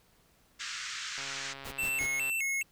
pink band-pass noise, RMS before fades -39 dBFS, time 0.59-1.54 s, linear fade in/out 20 ms, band 1300 to 7400 Hz, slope 48 dB/octave
click train, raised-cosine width 0.3 ms, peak -28 dBFS, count 154, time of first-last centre 1.18-2.297 s, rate 137 Hz
pink noise bursts, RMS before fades -42 dBFS, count 3, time 1.64-2.074 s, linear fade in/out 20 ms, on 84 ms, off 91 ms
square tone with vibrato, 2413 Hz, D7, 46 cents sharp, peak -30 dBFS, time 1.78-2.63 s, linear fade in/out 10 ms, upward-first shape square, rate 2.4 Hz, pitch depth 180 cents each way
effects pink hiss -66 dBFS RMS until 2.71 s

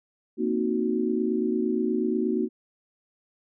sine chord, C half-diminished seventh, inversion third, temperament equal, 233.1 / 261.6 / 311.1 / 370 Hz, Bb3 / C4 / Eb4 / Gb4, 0 / 0 / 0 / 0 cents, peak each -27 / -31 / -29 / -27 dBFS, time 0.37-2.49 s, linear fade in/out 50 ms, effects none

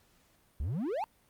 triangle exponential sweep, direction up, 60.9 to 931 Hz, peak -29 dBFS, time 0.6-1.04 s, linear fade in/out 0 ms, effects pink hiss -67 dBFS RMS until 1.29 s + Opus 48 kbps

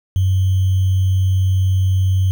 sine tone with sample-and-hold, 94.1 Hz, F#2, 30 cents sharp, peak -12 dBFS, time 0.16-2.31 s, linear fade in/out 0 ms, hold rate 3150 Hz, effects none

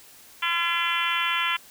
harmonic tone, 340.4 Hz, F4, 44 cents flat, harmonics 3 / 4 / 5 / 6 / 7 / 8 / 9 / 10, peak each -30 / -29 / -32 / -31 / -30 / -31 / -30 / -35 dBFS, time 0.42-1.57 s, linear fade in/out 10 ms, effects white hiss -50 dBFS RMS until 1.7 s

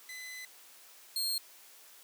sawtooth tone pair in turn, 2016 / 4230 Hz, B6 / C8, +35 / +18 cents, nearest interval octave + minor second, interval 1283 cents, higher second, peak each -39 / -28 dBFS, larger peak second, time 0.09-0.45 / 1.16-1.38 s, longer first, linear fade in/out 2 ms, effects white hiss -56 dBFS RMS until 2.03 s + high-pass 400 Hz 12 dB/octave

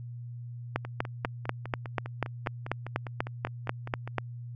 two click trains, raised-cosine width 0.5 ms, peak -23 / -12 dBFS, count 17 / 15, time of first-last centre 0.85-4.076 / 0.76-4.183 s, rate 4.96 / 4.09 Hz, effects added 120 Hz sine -38 dBFS peak until 4.55 s

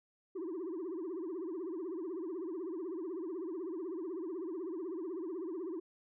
sine tone with vibrato, 348.7 Hz, F4, 3 cents flat, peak -35 dBFS, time 0.35-5.8 s, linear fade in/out 10 ms, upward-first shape triangle, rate 16 Hz, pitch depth 240 cents each way, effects tanh soft clip ceiling -36 dBFS

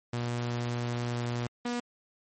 sawtooth tone pair in turn, 120.2 / 241.5 Hz, B2 / B3, -46 / -39 cents, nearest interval octave, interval 1207 cents, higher second, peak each -26 dBFS, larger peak neither, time 0.13-1.47 / 1.65-1.8 s, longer first, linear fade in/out 5 ms, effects MP3 32 kbps

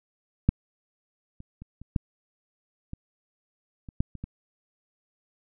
clicks, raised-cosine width 5 ms, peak -6 / -30 / -29 / -30 / -11 / -23 / -28 / -11 / -27 / -22 dBFS, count 10, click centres 0.49 / 1.404 / 1.62 / 1.816 / 1.962 / 2.934 / 3.888 / 4.005 / 4.153 / 4.24 s, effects none

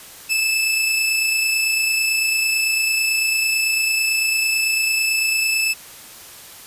sawtooth tone pair together, 2620 / 2649 Hz, E7 / E7, -11 / +8 cents, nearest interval unison, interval 19 cents, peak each -14 / -25 dBFS, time 0.29-5.74 s, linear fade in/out 20 ms, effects white hiss -40 dBFS RMS until 6.66 s + resampled to 32000 Hz

